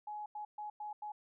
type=tone bursts at uneven times; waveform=sine; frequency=841 Hz; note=G#5; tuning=22 cents sharp; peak=-40 dBFS; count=5; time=0.07-0.26 / 0.35-0.45 / 0.58-0.7 / 0.8-0.93 / 1.02-1.12 s; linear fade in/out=5 ms; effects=none